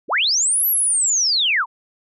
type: linear two-way sweep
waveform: sine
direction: up then down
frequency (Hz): 164.81 to 12000 to 848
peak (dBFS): -15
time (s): 0.08-1.66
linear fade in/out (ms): 50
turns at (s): 0.67
effects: none